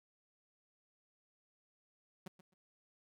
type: tone with echo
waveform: sawtooth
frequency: 185 Hz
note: F#3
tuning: in tune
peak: -40 dBFS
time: 2.26-2.28 s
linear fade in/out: 5 ms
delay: 130 ms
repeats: 2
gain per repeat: -14 dB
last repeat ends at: 2.54 s
effects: none